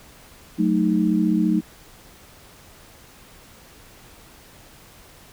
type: chord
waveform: sine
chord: D# diminished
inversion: first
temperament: equal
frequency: 185 / 220 / 311.1 Hz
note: F#3 / A3 / D#4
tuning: 0 / 0 / 0 cents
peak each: -21 dBFS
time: 0.58-1.61 s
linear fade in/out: 20 ms
effects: pink hiss -48 dBFS RMS until 5.32 s